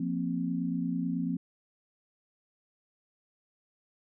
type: chord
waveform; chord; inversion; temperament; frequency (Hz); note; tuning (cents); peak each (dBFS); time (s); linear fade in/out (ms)
sine; F suspended fourth; none; just; 174.61 / 232.8 / 261.9; F3 / Bb3 / C4; 0 / -2 / +2; -32 / -35 / -32; 0-1.37; 5
effects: none